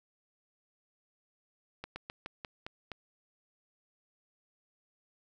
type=slowing click train; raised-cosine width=0.3 ms; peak=-24 dBFS; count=7; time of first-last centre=1.84-2.917 s; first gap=120 ms; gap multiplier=1.16; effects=none